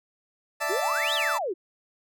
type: chord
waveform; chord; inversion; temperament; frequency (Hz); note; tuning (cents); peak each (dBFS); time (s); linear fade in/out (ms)
20% pulse; D suspended second; none; equal; 587.3 / 659.3 / 880; D5 / E5 / A5; 0 / 0 / 0; -26; 0.6-1.39; 20
type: exponential two-way sweep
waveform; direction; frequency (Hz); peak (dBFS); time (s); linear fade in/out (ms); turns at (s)
sine; up then down; 329.6 to 3951 to 329.6; -26; 0.69-1.54; 20; 1.14
effects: none